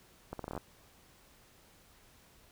accelerating click train, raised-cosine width 1 ms, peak -25 dBFS, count 9, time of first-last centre 0.33-0.577 s, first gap 63 ms, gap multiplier 0.78, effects pink hiss -62 dBFS RMS until 2.51 s

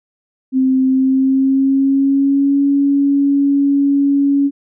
sine tone with pitch glide, 261.6 to 280.4 Hz, C4 to C#4, 0 to +20 cents, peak -10 dBFS, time 0.52-4.51 s, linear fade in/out 50 ms, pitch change +120 cents, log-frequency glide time 0.85-2.62 s, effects none

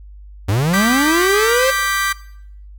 45% pulse linear sweep, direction up, 88.9 to 540 Hz, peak -14 dBFS, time 0.48-1.71 s, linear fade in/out 10 ms
40% pulse chord, G major, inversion second, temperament just, 1176 / 1568 / 1960 Hz, D6 / G6 / B6, +2 / 0 / -14 cents, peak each -20 dBFS, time 0.73-2.13 s, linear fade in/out 10 ms
effects noise-tail reverb RT60 0.7 s tail -19 dB re dry + added 50 Hz sine -35 dBFS peak until 2.78 s

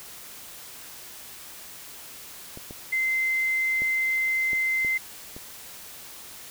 clicks, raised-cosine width 2 ms, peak -26 dBFS, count 6, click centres 2.574 / 2.709 / 3.82 / 4.532 / 4.848 / 5.365 s
sine tone, 2073 Hz, C7, 17 cents flat, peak -22 dBFS, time 2.92-4.98 s, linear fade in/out 10 ms
effects white hiss -43 dBFS RMS until 6.5 s

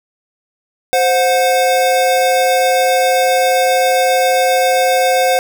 square tone pair together, 521 / 727.9 Hz, C5 / F#5, -7 / -29 cents, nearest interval tritone, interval 578 cents, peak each -14 dBFS, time 0.93-5.39 s, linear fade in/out 0 ms, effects none

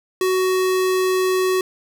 square tone, 372.6 Hz, F#4, 12 cents sharp, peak -17 dBFS, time 0.21-1.61 s, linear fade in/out 2 ms, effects none

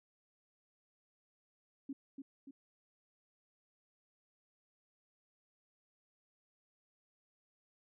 sine tone with echo, 274.1 Hz, C#4, 19 cents flat, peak -39 dBFS, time 1.89-1.93 s, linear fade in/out 5 ms, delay 290 ms, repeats 2, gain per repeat -5 dB, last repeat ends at 2.51 s, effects none

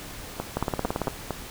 two click trains, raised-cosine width 1 ms, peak -13 / -11 dBFS, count 5 / 10, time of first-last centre 0.4-1.307 / 0.57-1.073 s, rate 4.41 / 17.9 Hz, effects pink hiss -40 dBFS RMS until 1.5 s

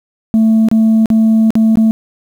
sine tone with dropouts, 221.7 Hz, A3, 13 cents sharp, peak -4 dBFS, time 0.34-1.91 s, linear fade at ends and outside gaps 0 ms, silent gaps 0.686-0.714 / 1.058-1.102 / 1.505-1.554 / 1.756-1.772 s, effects tanh soft clip ceiling -5 dBFS + 7-bit

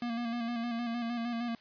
square tone with vibrato, 235.2 Hz, A#3, 16 cents sharp, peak -33 dBFS, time 0.02-1.55 s, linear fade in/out 2 ms, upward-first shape square, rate 6.5 Hz, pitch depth 33 cents each way, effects white hiss -60 dBFS RMS until 1.6 s + resampled to 11025 Hz

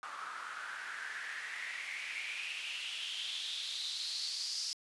white noise with band-pass filter sweep, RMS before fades -41 dBFS, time 0.03-4.73 s, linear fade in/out 0 ms, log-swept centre 1200 to 5100 Hz, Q 5.6, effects resampled to 24000 Hz

